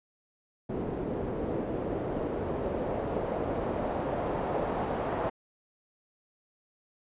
white noise with low-pass filter sweep, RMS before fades -32 dBFS, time 0.69-5.3 s, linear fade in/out 10 ms, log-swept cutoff 410 to 720 Hz, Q 1.4, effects resampled to 8000 Hz

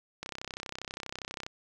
click train, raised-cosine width 0.2 ms, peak -20 dBFS, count 41, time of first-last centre 0.23-1.465 s, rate 32.4 Hz, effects none

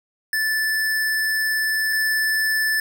square tone pair in turn, 1751 / 1751 Hz, A6 / A6, -9 / -9 cents, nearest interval unison, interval 0 cents, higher neither, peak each -20 / -19 dBFS, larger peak second, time 0.33-1.93 / 1.93-2.8 s, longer first, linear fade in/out 2 ms, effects none

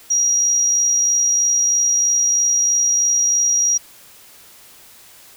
sine tone with amplitude modulation, 5730 Hz, F8, 44 cents sharp, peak -12 dBFS, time 0.1-3.78 s, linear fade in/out 10 ms, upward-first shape sine, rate 63.1 Hz, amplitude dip 30%, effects white hiss -45 dBFS RMS until 5.36 s

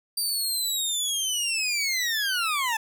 20% pulse linear sweep, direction down, 4699 to 859 Hz, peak -19 dBFS, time 0.17-2.77 s, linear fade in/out 5 ms, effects none

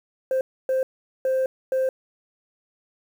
sine tone bursts at uneven times, 523.3 Hz, C5, in tune, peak -17 dBFS, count 4, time 0.31-0.41 / 0.69-0.83 / 1.25-1.46 / 1.72-1.89 s, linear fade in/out 2 ms, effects tanh soft clip ceiling -18 dBFS + 8-bit

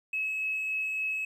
triangle tone with tremolo, 2576 Hz, E7, 41 cents flat, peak -24 dBFS, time 0.13-1.25 s, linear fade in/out 5 ms, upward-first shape sine, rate 3.5 Hz, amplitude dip 30%, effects tanh soft clip ceiling -26 dBFS

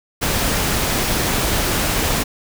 pink noise, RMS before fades -19 dBFS, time 0.21-2.24 s, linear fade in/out 20 ms, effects none

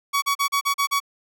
sawtooth tone bursts, 1127 Hz, C#6, 28 cents sharp, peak -15 dBFS, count 7, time 0.13-1.002 s, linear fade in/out 20 ms, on 92 ms, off 38 ms, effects none

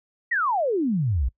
sine exponential sweep, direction down, 1979 to 55 Hz, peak -20 dBFS, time 0.31-1.29 s, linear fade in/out 10 ms, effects noise-tail reverb RT60 0.1 s tail -23 dB re dry

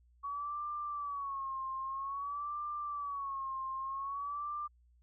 sine tone with vibrato, 1122 Hz, C#6, 21 cents sharp, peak -36 dBFS, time 0.23-4.68 s, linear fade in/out 20 ms, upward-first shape sine, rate 0.51 Hz, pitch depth 99 cents each way, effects added 60 Hz sine -63 dBFS peak until 5.02 s

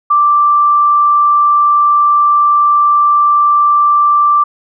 sine tone, 1174.7 Hz, D6, in tune, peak -6 dBFS, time 0.1-4.44 s, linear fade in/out 10 ms, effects none

